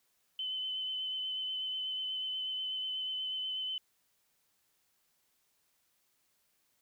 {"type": "tone with vibrato", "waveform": "sine", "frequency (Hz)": 3041, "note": "F#7", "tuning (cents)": 47, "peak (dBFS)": -34, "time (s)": [0.39, 3.78], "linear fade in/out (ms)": 2, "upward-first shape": "triangle", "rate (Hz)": 8.2, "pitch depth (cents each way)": 20, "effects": ["white hiss -75 dBFS RMS until 6.81 s"]}